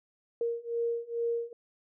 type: beating tone pair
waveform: sine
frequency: 466.2 / 468.5 Hz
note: A#4 / A#4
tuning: 0 / +9 cents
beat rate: 2.3 Hz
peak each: -33 / -32 dBFS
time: 0.41-1.53 s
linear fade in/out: 2 ms
effects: none